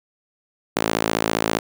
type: tone with high-pass filter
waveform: sawtooth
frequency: 55 Hz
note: A1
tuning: in tune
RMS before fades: -22 dBFS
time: 0.76-1.59 s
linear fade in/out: 5 ms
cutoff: 310 Hz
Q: 0.76
effects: none